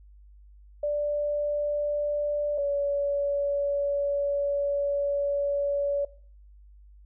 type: tone pair in turn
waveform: sine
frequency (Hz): 587 / 568.3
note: D5 / C#5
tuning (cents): -1 / +43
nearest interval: minor second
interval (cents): 56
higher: first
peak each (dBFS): -24 / -24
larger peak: neither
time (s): 0.83-2.58 / 2.58-6.05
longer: second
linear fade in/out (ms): 5
effects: noise-tail reverb RT60 0.5 s tail -20 dB re dry + added 50 Hz sine -49 dBFS peak until 7.05 s